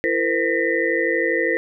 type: tone cluster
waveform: sine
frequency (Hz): 337.6 / 457.6 / 510 / 1832 / 1985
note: E4 / A#4 / C5 / A#6 / B6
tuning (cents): +41 / -32 / -44 / -31 / +8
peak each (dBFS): -24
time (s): 0.04-1.57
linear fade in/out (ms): 0
effects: none